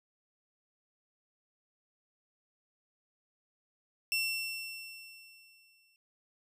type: tone with exponential decay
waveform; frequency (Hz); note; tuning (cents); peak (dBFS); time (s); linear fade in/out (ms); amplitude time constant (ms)
25% pulse; 2700; E7; +41; -24; 4.12-5.96; 1; 400
effects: none